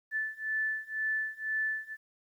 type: beating tone pair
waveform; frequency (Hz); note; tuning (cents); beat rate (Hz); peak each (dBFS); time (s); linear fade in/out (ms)
sine; 1750 / 1752; A6 / A6; -10 / -8; 2; -34 / -33; 0.11-1.97; 50
effects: 11-bit